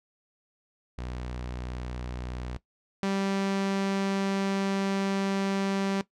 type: tone pair in turn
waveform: sawtooth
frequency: 61.6 / 195.57 Hz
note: B1 / G3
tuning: -4 / -4 cents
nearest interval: octave + minor sixth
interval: 2000 cents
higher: second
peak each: -30 / -22 dBFS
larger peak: second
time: 0.98-2.57 / 3.03-6.01 s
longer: second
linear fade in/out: 0 ms
effects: noise-tail reverb RT60 0.1 s tail -17 dB re dry + low-pass 6000 Hz 12 dB/octave

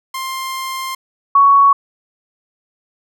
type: tone pair in turn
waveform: sawtooth / sine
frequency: 1054 / 1116.7 Hz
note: C6 / C#6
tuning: +12 / +12 cents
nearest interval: minor second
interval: 100 cents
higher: second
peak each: -18 / -6 dBFS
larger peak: second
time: 0.14-0.95 / 1.35-1.73 s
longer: first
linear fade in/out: 5 ms
effects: none

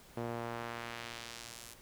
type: tone with band-pass filter sweep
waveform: sawtooth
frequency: 117.4 Hz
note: A#2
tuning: 13 cents sharp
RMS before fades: -43 dBFS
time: 0.17-1.74 s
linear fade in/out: 0 ms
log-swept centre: 490 to 11000 Hz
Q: 0.78
effects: pink hiss -58 dBFS RMS until 1.81 s

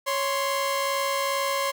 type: tone pair together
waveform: sawtooth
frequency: 554.4 / 1046.5 Hz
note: C#5 / C6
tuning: 0 / 0 cents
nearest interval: major seventh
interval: 1100 cents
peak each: -23 dBFS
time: 0.06-1.72 s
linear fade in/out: 20 ms
effects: none

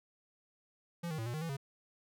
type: tone with pitch steps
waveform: square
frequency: 171 / 157.1 / 112.4 / 120 / 155.4 / 165.7 / 137.7 Hz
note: F3 / D#3 / A2 / B2 / D#3 / E3 / C#3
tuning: -36 / +17 / +37 / -49 / -2 / +9 / -11 cents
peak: -37 dBFS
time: 1.03-1.569 s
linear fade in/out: 10 ms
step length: 77 ms
effects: none

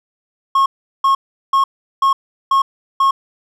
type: tone bursts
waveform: triangle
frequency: 1087 Hz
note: C#6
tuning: 34 cents flat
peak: -8 dBFS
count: 6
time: 0.55-3.11 s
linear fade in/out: 5 ms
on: 110 ms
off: 380 ms
effects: none

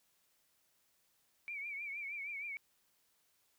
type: tone with vibrato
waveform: sine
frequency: 2296 Hz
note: D7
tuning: 40 cents flat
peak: -40 dBFS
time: 1.48-2.57 s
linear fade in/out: 0 ms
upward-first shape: triangle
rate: 6.4 Hz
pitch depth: 100 cents each way
effects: white hiss -75 dBFS RMS until 3.58 s

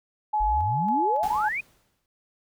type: tone with tremolo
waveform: sine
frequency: 850 Hz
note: G#5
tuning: 40 cents sharp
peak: -21 dBFS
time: 0.33-1.49 s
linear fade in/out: 10 ms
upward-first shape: square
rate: 1.8 Hz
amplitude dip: 25%
type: exponential sweep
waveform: sine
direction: up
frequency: 40.48 to 2555 Hz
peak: -26 dBFS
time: 0.4-1.61 s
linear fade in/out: 10 ms
type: noise with exponential decay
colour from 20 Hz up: pink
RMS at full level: -38 dBFS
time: 1.23-2.06 s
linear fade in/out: 1 ms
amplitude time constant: 180 ms
effects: none

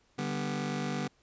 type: chord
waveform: sawtooth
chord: G major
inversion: second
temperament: just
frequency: 147 / 196 / 245 Hz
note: D3 / G3 / B3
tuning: +2 / 0 / -14 cents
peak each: -32 dBFS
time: 0.18-1.08 s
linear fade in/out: 10 ms
effects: pink hiss -68 dBFS RMS until 1.22 s + resampled to 16000 Hz

